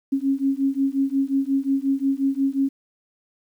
sine beating tone pair, 270 / 275.6 Hz, C#4 / C#4, -45 / -10 cents, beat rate 5.6 Hz, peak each -22 dBFS, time 0.12-2.69 s, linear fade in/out 10 ms, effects 9-bit

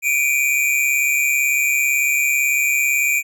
square tone pair together, 2319 / 2457 Hz, D7 / D#7, -22 / -22 cents, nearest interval minor second, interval 100 cents, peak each -19 dBFS, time 0.02-3.23 s, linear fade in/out 50 ms, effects none

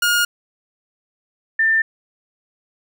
sawtooth / sine tone pair in turn, 1427 / 1790.1 Hz, F6 / A6, +37 / +29 cents, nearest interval major third, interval 392 cents, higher second, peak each -11 / -13 dBFS, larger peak first, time 0.02-0.25 / 1.59-1.82 s, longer neither, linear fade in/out 5 ms, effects none

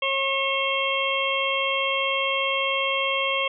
harmonic tone with a mistuned harmonic, 543 Hz, C#5, 36 cents flat, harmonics 1 / 2 / 4 / 5 / 6, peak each -28 / -28 / -28 / -28 / -28 dBFS, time 0.02-3.48 s, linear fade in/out 5 ms, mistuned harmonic 6, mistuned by -24 cents, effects none

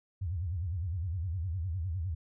sine tone with vibrato, 87.31 Hz, F2, in tune, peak -31 dBFS, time 0.21-2.15 s, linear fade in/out 10 ms, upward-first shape sine, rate 9.8 Hz, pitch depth 210 cents each way, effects none

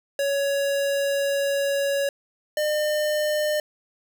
square tone pair in turn, 559 / 604.2 Hz, C#5 / D5, +14 / +49 cents, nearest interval minor second, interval 135 cents, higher second, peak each -22 dBFS, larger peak neither, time 0.19-2.09 / 2.57-3.6 s, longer first, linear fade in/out 2 ms, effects none

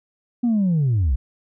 sine linear sweep, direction down, 246.9 to 55 Hz, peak -14 dBFS, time 0.43-1.16 s, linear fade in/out 10 ms, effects tanh soft clip ceiling -14 dBFS

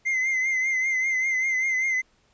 triangle tone with vibrato, 2073 Hz, C7, 17 cents flat, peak -20 dBFS, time 0.05-2.02 s, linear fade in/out 20 ms, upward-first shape triangle, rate 5.1 Hz, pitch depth 57 cents each way, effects pink hiss -64 dBFS RMS until 2.33 s + resampled to 16000 Hz

